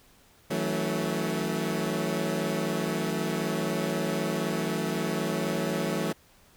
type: chord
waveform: 20% pulse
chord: F# minor seventh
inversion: third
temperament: equal with one note detuned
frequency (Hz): 161.05 / 185 / 220 / 277.2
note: E3 / F#3 / A3 / C#4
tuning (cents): -40 / 0 / 0 / 0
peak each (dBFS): -27 / -27 / -27 / -32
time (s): 0.5-6.13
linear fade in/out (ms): 10
effects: pink hiss -59 dBFS RMS until 6.56 s